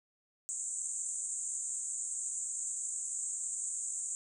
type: band-pass noise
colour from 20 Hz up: pink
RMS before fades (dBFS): -38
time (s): 0.49-4.15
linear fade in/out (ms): 0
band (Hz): 6900 to 8500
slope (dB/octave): 96
effects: none